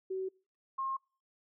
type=tone pair in turn; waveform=sine; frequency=378.4 / 1070.3 Hz; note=F#4 / C6; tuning=+39 / +39 cents; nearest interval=octave + tritone; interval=1800 cents; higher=second; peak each=-33 / -32 dBFS; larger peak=second; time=0.1-0.29 / 0.78-0.97 s; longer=neither; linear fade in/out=10 ms; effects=noise-tail reverb RT60 0.4 s tail -26 dB re dry